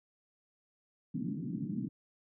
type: band-pass noise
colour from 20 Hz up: white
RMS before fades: -37 dBFS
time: 1.14-1.89 s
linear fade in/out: 10 ms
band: 130 to 280 Hz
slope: 48 dB/octave
effects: none